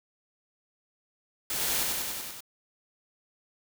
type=noise with echo; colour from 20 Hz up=white; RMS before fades=-31 dBFS; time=1.5-1.83 s; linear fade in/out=2 ms; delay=96 ms; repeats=6; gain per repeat=-2 dB; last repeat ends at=2.406 s; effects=none